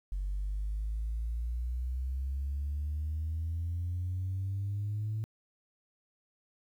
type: exponential sweep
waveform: sine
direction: up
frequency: 46.86 to 110 Hz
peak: -30 dBFS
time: 0.12-5.24 s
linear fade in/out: 0 ms
effects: tanh soft clip ceiling -28 dBFS + 11-bit